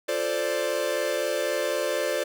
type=chord; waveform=45% pulse; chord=D minor seventh; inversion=first; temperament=equal; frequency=349.2 / 440 / 523.3 / 587.3 Hz; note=F4 / A4 / C5 / D5; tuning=0 / 0 / 0 / 0 cents; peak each=-34 / -33 / -29 / -28 dBFS; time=0.08-2.24 s; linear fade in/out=10 ms; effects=none